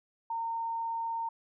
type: tone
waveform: sine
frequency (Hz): 916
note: A#5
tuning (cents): -31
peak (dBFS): -31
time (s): 0.3-1.29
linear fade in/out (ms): 5
effects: none